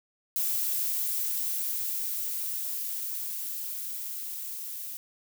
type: noise with level ramp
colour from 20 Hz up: violet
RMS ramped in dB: -28 to -38 dBFS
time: 0.36-4.97 s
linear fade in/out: 0 ms
effects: none